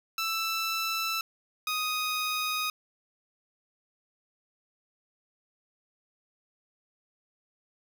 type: tone pair in turn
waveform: 15% pulse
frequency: 1326 / 1247.8 Hz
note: E6 / D#6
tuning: +10 / +5 cents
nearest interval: minor second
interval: 105 cents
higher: first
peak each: -22 dBFS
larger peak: neither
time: 0.18-1.21 / 1.67-2.7 s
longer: neither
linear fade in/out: 2 ms
effects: none